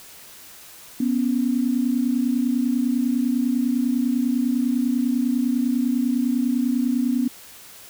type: tone pair together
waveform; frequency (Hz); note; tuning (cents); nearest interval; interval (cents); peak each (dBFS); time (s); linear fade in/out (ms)
sine; 244.6 / 274.6; B3 / C#4; -16 / -16; major second; 200; -20 / -23; 1-7.28; 5
effects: white hiss -44 dBFS RMS until 7.89 s